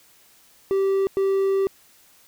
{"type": "tone bursts at uneven times", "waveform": "triangle", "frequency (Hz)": 389.1, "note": "G4", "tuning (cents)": -13, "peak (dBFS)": -16, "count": 2, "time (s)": [[0.71, 1.07], [1.17, 1.67]], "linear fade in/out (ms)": 0, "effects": ["white hiss -55 dBFS RMS until 2.27 s"]}